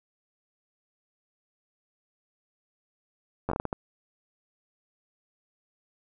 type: slowing click train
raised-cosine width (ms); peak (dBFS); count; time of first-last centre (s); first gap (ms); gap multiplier
1; -15; 8; 3.49-3.729; 10; 1.4
effects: none